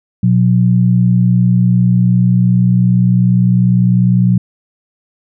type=tone pair together; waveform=sine; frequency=121.3 / 181.4 Hz; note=B2 / F#3; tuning=-31 / -34 cents; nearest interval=perfect fifth; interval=697 cents; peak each=-10 dBFS; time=0.23-4.38 s; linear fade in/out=5 ms; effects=none